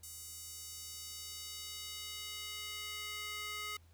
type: tone with high-pass filter sweep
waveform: square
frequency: 420 Hz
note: G#4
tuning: 19 cents sharp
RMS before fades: -45 dBFS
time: 0.03-3.77 s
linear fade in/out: 5 ms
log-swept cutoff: 7700 to 1700 Hz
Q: 1.3
effects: added 83 Hz sine -60 dBFS peak until 3.93 s + pink hiss -71 dBFS RMS until 3.93 s